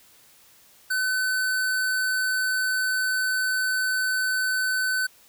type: tone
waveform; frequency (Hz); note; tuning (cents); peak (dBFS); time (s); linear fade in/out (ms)
square; 1515; F#6; +40; -23; 0.9-5.07; 10
effects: white hiss -55 dBFS RMS until 5.28 s